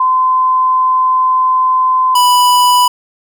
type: tone pair in turn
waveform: sine / square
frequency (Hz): 1028 / 988.6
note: C6 / B5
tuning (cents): -31 / +1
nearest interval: minor second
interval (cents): 68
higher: first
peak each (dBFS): -8 / -7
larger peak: second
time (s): 0-2.15 / 2.15-2.88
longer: first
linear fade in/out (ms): 5
effects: none